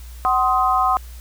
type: chord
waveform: sine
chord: C diminished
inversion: second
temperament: just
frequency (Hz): 753.5 / 1046.5 / 1255.8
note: Gb5 / C6 / Eb6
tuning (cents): +31 / 0 / +16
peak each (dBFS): -19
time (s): 0.25-0.97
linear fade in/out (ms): 0
effects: added 60 Hz sine -34 dBFS peak until 1.2 s + white hiss -47 dBFS RMS until 1.2 s